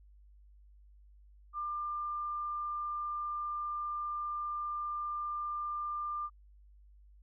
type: tone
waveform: sine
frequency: 1195 Hz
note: D6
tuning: 30 cents sharp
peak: -34 dBFS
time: 1.53-6.3 s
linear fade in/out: 50 ms
effects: added 50 Hz sine -56 dBFS peak until 7.22 s